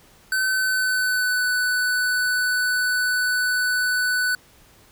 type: tone with pitch glide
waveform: square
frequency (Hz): 1527 to 1493.8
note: G6 to F#6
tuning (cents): -46 to +16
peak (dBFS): -20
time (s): 0.32-4.35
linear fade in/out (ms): 2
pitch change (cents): -38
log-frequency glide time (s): 0.48-1.45
effects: pink hiss -53 dBFS RMS until 4.91 s